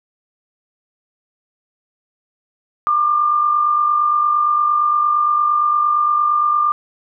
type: tone pair together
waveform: sine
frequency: 1151.3 / 1200 Hz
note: D6 / D6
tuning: -35 / +37 cents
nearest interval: minor second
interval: 72 cents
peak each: -23 / -13 dBFS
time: 2.87-6.72 s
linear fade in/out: 0 ms
effects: none